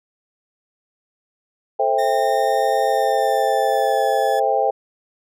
sine chord, A minor seventh, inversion none, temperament just, 440 / 528 / 660 / 792 Hz, A4 / C5 / E5 / G5, 0 / +16 / +2 / +18 cents, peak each -23 / -21 / -22 / -19 dBFS, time 1.79-4.71 s, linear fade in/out 10 ms
sawtooth tone with pitch glide, 1828 to 1715.5 Hz, A#6 to A6, -34 to -44 cents, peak -27 dBFS, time 1.98-4.4 s, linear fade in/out 10 ms, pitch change -110 cents, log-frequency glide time 2.86-4.05 s
effects none

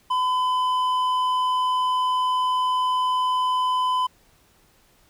sine tone with hard clipping, 1010 Hz, B5, 39 cents sharp, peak -21 dBFS, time 0.1-4.07 s, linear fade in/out 10 ms, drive 6 dB, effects pink hiss -59 dBFS RMS until 5.09 s

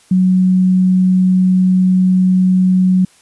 sine tone, 185 Hz, F#3, in tune, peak -8 dBFS, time 0.11-3.05 s, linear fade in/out 5 ms, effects white hiss -49 dBFS RMS until 3.21 s + resampled to 24000 Hz

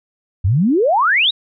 sine exponential sweep, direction up, 83.5 to 3951 Hz, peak -11 dBFS, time 0.44-1.31 s, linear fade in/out 10 ms, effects none

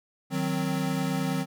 square chord, C diminished, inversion first, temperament equal, 155.56 / 185 / 261.6 Hz, Eb3 / Gb3 / C4, 0 / 0 / 0 cents, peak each -31 dBFS, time 0.3-1.46 s, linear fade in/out 50 ms, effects none

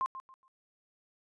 sine tone with echo, 1056 Hz, C6, 16 cents sharp, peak -28 dBFS, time 0.01-0.06 s, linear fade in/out 0 ms, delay 140 ms, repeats 3, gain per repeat -12 dB, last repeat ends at 0.48 s, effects resampled to 24000 Hz

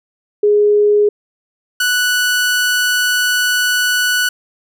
sine / sawtooth tone pair in turn, 415.3 / 1480 Hz, G#4 / F#6, 0 / 0 cents, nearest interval octave + minor seventh, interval 2200 cents, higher second, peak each -8 / -9 dBFS, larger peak first, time 0.43-1.09 / 1.8-4.29 s, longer second, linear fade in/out 5 ms, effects none

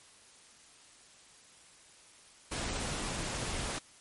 pink noise, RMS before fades -36 dBFS, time 2.51-3.79 s, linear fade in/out 10 ms, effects white hiss -58 dBFS RMS until 4 s + MP3 48 kbps

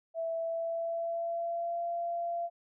sine tone with pitch glide, 659.3 to 685.7 Hz, E5 to F5, 0 to -32 cents, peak -31 dBFS, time 0.14-2.5 s, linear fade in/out 50 ms, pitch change +68 cents, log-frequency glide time 0.35-1.82 s, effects none

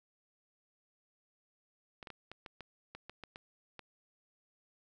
clicks, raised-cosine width 0.3 ms, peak -30 dBFS, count 11, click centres 2.028 / 2.072 / 2.103 / 2.316 / 2.462 / 2.607 / 2.95 / 3.096 / 3.237 / 3.359 / 3.793 s, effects none

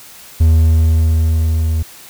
triangle tone with level ramp, 80.2 Hz, E2, 47 cents flat, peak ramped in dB -4 to -11 dBFS, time 0.4-1.83 s, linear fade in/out 10 ms, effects white hiss -38 dBFS RMS until 2.09 s

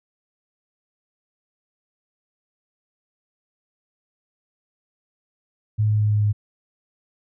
sine tone with pitch steps, 107 / 106.32 / 105.65 / 104.98 / 104.31 Hz, A2 / G#2 / G#2 / G#2 / G#2, -48 / +41 / +30 / +19 / +8 cents, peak -16 dBFS, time 5.78-6.33 s, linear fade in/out 20 ms, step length 110 ms, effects none

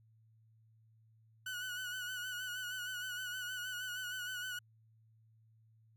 30% pulse tone with vibrato, 1480 Hz, F#6, in tune, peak -37 dBFS, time 1.46-4.59 s, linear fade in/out 5 ms, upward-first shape sine, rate 6.4 Hz, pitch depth 47 cents each way, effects added 111 Hz sine -64 dBFS peak until 5.96 s

